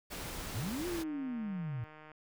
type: noise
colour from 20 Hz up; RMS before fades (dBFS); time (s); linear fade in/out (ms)
pink; -42; 0.1-1.04; 20
type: linear two-way sweep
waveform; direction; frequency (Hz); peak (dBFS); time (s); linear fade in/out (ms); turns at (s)
sine; up then down; 87.31 to 360.6 to 112.2; -35; 0.55-1.84; 0; 0.87
type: click train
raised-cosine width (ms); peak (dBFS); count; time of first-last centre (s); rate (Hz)
0.5; -38; 193; 0.87-2.117; 154
effects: none